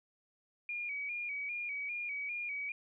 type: tone with vibrato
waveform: sine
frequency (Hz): 2343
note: D7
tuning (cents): -5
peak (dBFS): -36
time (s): 0.69-2.72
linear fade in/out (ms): 2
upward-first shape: square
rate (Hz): 2.5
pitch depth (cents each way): 55
effects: none